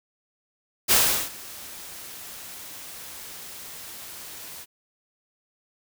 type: noise with ADSR envelope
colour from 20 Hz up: white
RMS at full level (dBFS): -17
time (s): 0.88-4.66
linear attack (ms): 34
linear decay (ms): 380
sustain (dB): -23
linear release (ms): 43
effects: none